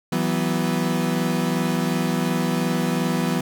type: chord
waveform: 35% pulse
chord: E suspended second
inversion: none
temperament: equal with one note detuned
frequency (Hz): 164.81 / 187.58 / 246.9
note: E3 / F#3 / B3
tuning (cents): 0 / +24 / 0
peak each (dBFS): -23 / -23 / -23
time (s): 0.12-3.41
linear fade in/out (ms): 5
effects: none